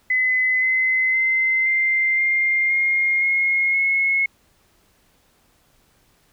sine tone with pitch steps, 2024 / 2045 / 2067 / 2088 / 2110 / 2132 / 2154 / 2177 Hz, B6 / C7 / C7 / C7 / C7 / C7 / C7 / C#7, +42 / -40 / -22 / -4 / +14 / +32 / +50 / -32 cents, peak -16 dBFS, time 0.1-4.26 s, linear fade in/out 5 ms, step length 520 ms, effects pink hiss -60 dBFS RMS until 6.32 s

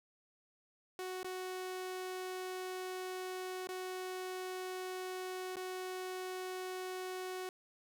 sawtooth tone with dropouts, 370 Hz, F#4, in tune, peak -36 dBFS, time 0.99-7.49 s, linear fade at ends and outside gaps 1 ms, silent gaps 1.231-1.245 / 3.672-3.689 / 5.557-5.567 s, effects none

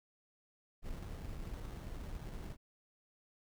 brown noise with sample-and-hold, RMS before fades -44 dBFS, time 0.82-2.57 s, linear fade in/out 50 ms, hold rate 2450 Hz, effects none

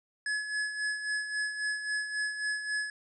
square tone with tremolo, 1700 Hz, G#6, 40 cents sharp, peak -29 dBFS, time 0.26-2.9 s, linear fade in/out 2 ms, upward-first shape sine, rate 3.7 Hz, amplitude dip 60%, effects resampled to 22050 Hz

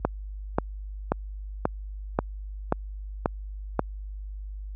click train, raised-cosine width 1 ms, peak -7 dBFS, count 8, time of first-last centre 0.05-3.793 s, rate 1.87 Hz, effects added 50 Hz sine -29 dBFS peak until 4.75 s + high-pass 60 Hz 12 dB/octave

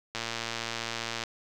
click train, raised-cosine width 0.2 ms, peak -15 dBFS, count 126, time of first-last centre 0.15-1.237 s, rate 115 Hz, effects none

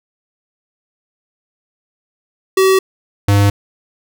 square tone pair in turn, 381.1 / 100.94 Hz, G4 / G#2, -49 / -49 cents, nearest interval octave + major seventh, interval 2300 cents, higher first, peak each -9 dBFS, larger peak neither, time 2.57-2.79 / 3.28-3.5 s, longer neither, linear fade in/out 5 ms, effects none

